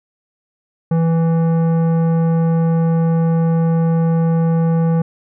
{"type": "tone with tanh clipping", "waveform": "sine", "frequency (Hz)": 164.81, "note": "E3", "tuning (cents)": 0, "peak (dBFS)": -14, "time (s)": [0.91, 5.02], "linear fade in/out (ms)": 5, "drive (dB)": 13, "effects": []}